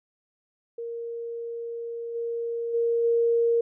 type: tone with level steps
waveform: sine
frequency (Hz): 466.2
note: A#4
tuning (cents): 0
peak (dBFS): -31 / -27 / -21 / -19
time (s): 0.78-3.61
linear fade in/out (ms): 5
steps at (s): 2.14 / 2.73 / 3.03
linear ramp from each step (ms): 20
effects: none